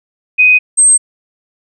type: tone pair in turn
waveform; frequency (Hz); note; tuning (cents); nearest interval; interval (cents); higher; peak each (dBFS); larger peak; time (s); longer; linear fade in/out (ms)
sine; 2501 / 8323; D#7 / C9; +8 / -10; octave + major sixth; 2082; second; -4; neither; 0.38-0.59 / 0.77-0.98; neither; 20
effects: none